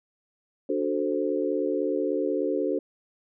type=chord; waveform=sine; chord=D dominant seventh; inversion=none; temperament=equal; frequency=293.7 / 370 / 440 / 523.3 Hz; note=D4 / F#4 / A4 / C5; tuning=0 / 0 / 0 / 0 cents; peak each=-29 / -29 / -29 / -30 dBFS; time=0.69-2.79 s; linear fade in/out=5 ms; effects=none